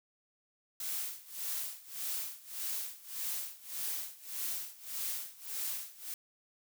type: noise with tremolo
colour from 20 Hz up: blue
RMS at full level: -36 dBFS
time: 0.8-6.14 s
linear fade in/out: 2 ms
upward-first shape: sine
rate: 1.7 Hz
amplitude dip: 90%
effects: none